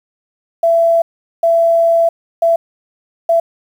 sine tone bursts at uneven times, 669 Hz, E5, 25 cents sharp, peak -8 dBFS, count 4, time 0.63-1.02 / 1.43-2.09 / 2.42-2.56 / 3.29-3.4 s, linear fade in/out 5 ms, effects 7-bit

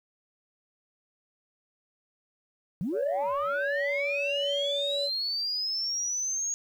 sine linear sweep, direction up, 151 to 6645 Hz, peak -27 dBFS, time 2.81-6.54 s, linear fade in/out 0 ms
sine tone with tremolo, 567 Hz, C#5, 39 cents sharp, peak -26 dBFS, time 2.92-5.1 s, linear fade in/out 50 ms, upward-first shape triangle, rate 1.4 Hz, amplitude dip 25%
effects tanh soft clip ceiling -22 dBFS + 10-bit

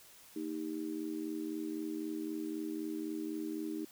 sine tone with amplitude modulation, 312.6 Hz, D#4, 8 cents sharp, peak -32 dBFS, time 0.36-3.85 s, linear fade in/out 5 ms, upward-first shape sine, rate 83.9 Hz, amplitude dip 90%, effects white hiss -58 dBFS RMS until 3.91 s

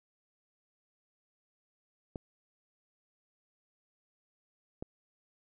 clicks, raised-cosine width 2 ms, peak -25 dBFS, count 2, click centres 2.158 / 4.825 s, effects none

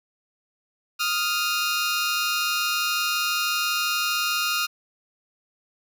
15% pulse tone pair together, 1244.5 / 1396.9 Hz, D#6 / F6, 0 / 0 cents, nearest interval major second, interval 200 cents, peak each -20 / -18 dBFS, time 0.99-4.67 s, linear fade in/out 20 ms, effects none

